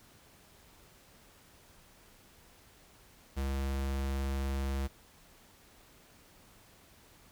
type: tone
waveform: square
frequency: 67.9 Hz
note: C#2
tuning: 35 cents flat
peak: -32 dBFS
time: 3.36-4.88 s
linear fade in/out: 20 ms
effects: pink hiss -60 dBFS RMS until 7.31 s